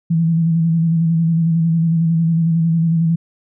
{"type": "tone with vibrato", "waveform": "sine", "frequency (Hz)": 164.81, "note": "E3", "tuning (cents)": 0, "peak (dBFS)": -12, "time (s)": [0.1, 3.16], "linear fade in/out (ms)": 10, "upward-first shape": "square", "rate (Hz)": 11, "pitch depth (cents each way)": 30, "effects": []}